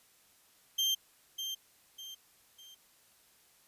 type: tone with echo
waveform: 35% pulse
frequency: 3158 Hz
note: G7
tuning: 12 cents sharp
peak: -26 dBFS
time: 0.78-0.95 s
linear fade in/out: 10 ms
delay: 600 ms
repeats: 3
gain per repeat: -8 dB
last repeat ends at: 2.75 s
effects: white hiss -65 dBFS RMS until 3.67 s + resampled to 32000 Hz